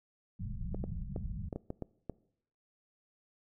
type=low-pass noise; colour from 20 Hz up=pink; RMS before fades=-39 dBFS; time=0.39-1.49 s; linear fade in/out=5 ms; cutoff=210 Hz; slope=96 dB/octave
type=clicks; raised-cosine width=2 ms; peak=-24 dBFS; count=8; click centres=0.746 / 0.84 / 1.162 / 1.528 / 1.56 / 1.704 / 1.823 / 2.097 s
effects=noise-tail reverb RT60 0.7 s tail -22 dB re dry